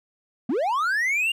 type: linear sweep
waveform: triangle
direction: up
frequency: 206.7 to 2850 Hz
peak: -19 dBFS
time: 0.49-1.32 s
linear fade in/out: 5 ms
effects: none